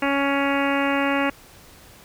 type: harmonic tone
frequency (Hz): 278.7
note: C#4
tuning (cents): +9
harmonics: 1 / 2 / 3 / 4 / 5 / 6 / 7 / 8 / 9 / 10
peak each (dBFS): -23 / -26 / -28 / -29 / -30 / -31 / -31 / -32 / -33 / -33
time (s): 0.02-1.3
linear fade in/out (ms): 5
effects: pink hiss -48 dBFS RMS until 2.04 s